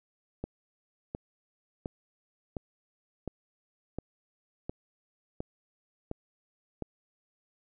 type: click train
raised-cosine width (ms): 2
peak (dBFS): -21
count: 10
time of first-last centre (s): 0.44-6.823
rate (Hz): 1.41
effects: none